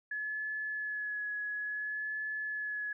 sine tone with vibrato, 1702 Hz, G#6, 42 cents sharp, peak -34 dBFS, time 0.11-2.93 s, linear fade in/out 5 ms, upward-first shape sine, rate 0.58 Hz, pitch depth 19 cents each way, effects none

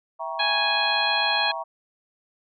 sine chord, E diminished seventh, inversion none, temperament equal with one note detuned, 659.3 / 784 / 945.9 / 1108.7 Hz, E5 / G5 / Bb5 / Db6, 0 / 0 / +25 / 0 cents, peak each -33 / -36 / -32 / -35 dBFS, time 0.19-1.64 s, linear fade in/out 20 ms
harmonic tone, 830.6 Hz, G#5, in tune, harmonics 1 / 2 / 3 / 4 / 5, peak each -27 / -27 / -27 / -27 / -27 dBFS, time 0.39-1.52 s, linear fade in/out 10 ms
effects none

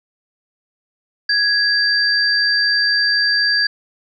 sine tone pair together, 1661.2 / 4696 Hz, G#6 / D8, 0 / -1 cents, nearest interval octave + tritone, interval 1799 cents, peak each -16 dBFS, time 1.29-3.67 s, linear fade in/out 5 ms, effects none

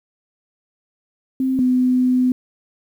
sine tone pair in turn, 261.9 / 252.9 Hz, C4 / B3, +2 / +41 cents, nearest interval minor second, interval 61 cents, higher first, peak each -16 / -13 dBFS, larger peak second, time 1.4-1.59 / 1.59-2.32 s, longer second, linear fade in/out 2 ms, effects 8-bit

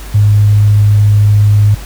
sine tone, 103.83 Hz, G#2, in tune, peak -4 dBFS, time 0.14-1.75 s, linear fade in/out 10 ms, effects added 50 Hz sine -24 dBFS peak until 1.85 s + pink hiss -32 dBFS RMS until 1.85 s

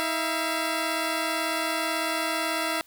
10% pulse tone pair together, 320 / 678.1 Hz, D#4 / E5, +49 / +49 cents, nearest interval octave + minor second, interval 1300 cents, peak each -20 dBFS, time 0-2.81 s, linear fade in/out 0 ms, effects white hiss -58 dBFS RMS until 2.86 s

